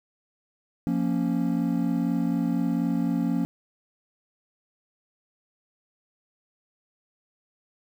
triangle chord, Bb minor, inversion second, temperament equal, 174.61 / 233.1 / 277.2 Hz, F3 / Bb3 / Db4, 0 / 0 / 0 cents, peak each -25 dBFS, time 0.87-3.45 s, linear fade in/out 0 ms, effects 9-bit

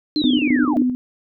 sine tone bursts, 301 Hz, D4, 43 cents sharp, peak -16 dBFS, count 8, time 0.16-0.822 s, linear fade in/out 2 ms, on 60 ms, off 26 ms
sine linear sweep, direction down, 4192 to 597 Hz, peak -23 dBFS, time 0.16-0.77 s, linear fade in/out 0 ms
sine tone with tremolo, 250.8 Hz, B3, 27 cents sharp, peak -15 dBFS, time 0.24-0.95 s, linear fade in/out 0 ms, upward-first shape square, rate 3.8 Hz, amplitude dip 50%
effects none

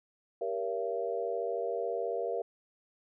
sine chord, G diminished seventh, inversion none, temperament just, 392 / 470.4 / 564.5 / 677.4 Hz, G4 / Bb4 / Db5 / Fb5, 0 / +16 / +31 / +47 cents, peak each -38 / -34 / -39 / -36 dBFS, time 0.41-2.42 s, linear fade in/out 5 ms, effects none

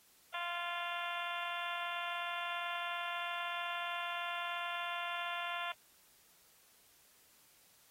harmonic tone with a mistuned harmonic, 346.7 Hz, F4, 13 cents flat, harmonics 2 / 3 / 4 / 5 / 6 / 7 / 8 / 9 / 10, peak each -44 / -43 / -44 / -47 / -49 / -49 / -46 / -51 / -49 dBFS, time 0.34-5.72 s, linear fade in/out 2 ms, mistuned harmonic 6, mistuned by +20 cents, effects white hiss -66 dBFS RMS until 7.9 s + AAC 48 kbps

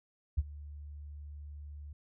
sine tone with ADSR envelope, 73.3 Hz, D2, 3 cents flat, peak -23 dBFS, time 0.37-1.93 s, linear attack 16 ms, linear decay 35 ms, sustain -20 dB, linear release 4 ms, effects none

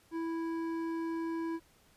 triangle tone with hard clipping, 329.6 Hz, E4, in tune, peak -35 dBFS, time 0.11-1.6 s, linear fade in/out 50 ms, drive 14 dB, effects pink hiss -65 dBFS RMS until 1.96 s + resampled to 32000 Hz

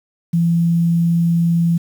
sine tone with quantisation, 168.8 Hz, E3, 41 cents sharp, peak -12 dBFS, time 0.33-1.78 s, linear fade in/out 10 ms, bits 7, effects none

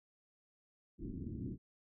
white low-pass noise, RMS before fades -43 dBFS, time 0.98-1.58 s, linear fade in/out 50 ms, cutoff 330 Hz, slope 48 dB/octave, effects none

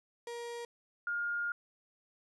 35% pulse / sine tone pair in turn, 472.7 / 1416.5 Hz, A#4 / F6, +24 / +24 cents, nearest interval octave + perfect fifth, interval 1900 cents, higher second, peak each -38 / -32 dBFS, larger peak second, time 0.27-0.65 / 1.07-1.52 s, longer second, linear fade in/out 2 ms, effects resampled to 24000 Hz

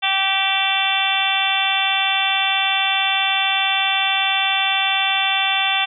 harmonic tone, 387.7 Hz, G4, 19 cents flat, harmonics 2 / 3 / 4 / 5 / 6 / 7 / 8 / 9, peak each -23 / -28 / -28 / -28 / -25 / -22 / -26 / -22 dBFS, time 0.02-5.86 s, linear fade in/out 20 ms, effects none

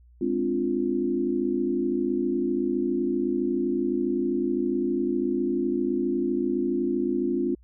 sine chord, D half-diminished seventh, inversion second, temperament equal, 207.7 / 261.6 / 293.7 / 349.2 Hz, Ab3 / C4 / D4 / F4, 0 / 0 / 0 / 0 cents, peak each -32 / -27 / -31 / -26 dBFS, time 0.21-7.55 s, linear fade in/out 5 ms, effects added 60 Hz sine -51 dBFS peak until 7.63 s

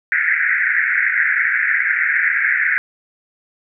pink band-pass noise, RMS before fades -17 dBFS, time 0.12-2.78 s, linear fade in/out 0 ms, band 1500 to 2200 Hz, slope 96 dB/octave, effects none

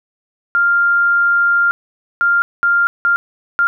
sine tone bursts at uneven times, 1396.9 Hz, F6, in tune, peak -10 dBFS, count 5, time 0.55-1.71 / 2.21-2.42 / 2.63-2.87 / 3.05-3.16 / 3.59-3.67 s, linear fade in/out 0 ms, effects none

